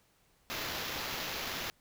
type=noise with sample-and-hold; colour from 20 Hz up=blue; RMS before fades=-38 dBFS; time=0.5-1.7 s; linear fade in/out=0 ms; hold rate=8820 Hz; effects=pink hiss -69 dBFS RMS until 1.8 s